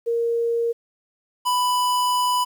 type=tone pair in turn; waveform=sine / square; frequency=466.2 / 992.4 Hz; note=A#4 / B5; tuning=0 / +8 cents; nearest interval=octave + minor second; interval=1308 cents; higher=second; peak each=-19 dBFS; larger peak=neither; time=0.06-0.73 / 1.45-2.45 s; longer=second; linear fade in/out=20 ms; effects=9-bit